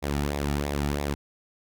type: tone with flanger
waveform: sawtooth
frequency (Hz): 72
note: D2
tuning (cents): -34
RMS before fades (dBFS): -28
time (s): 0.02-1.15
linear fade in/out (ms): 20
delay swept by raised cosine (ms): 0.66 to 1.96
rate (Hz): 3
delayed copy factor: -0.6
effects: none